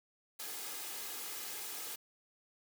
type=noise with comb filter; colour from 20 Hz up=white; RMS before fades=-43 dBFS; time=0.39-1.96 s; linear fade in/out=10 ms; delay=2.4 ms; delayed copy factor=+0.5; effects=high-pass 200 Hz 12 dB/octave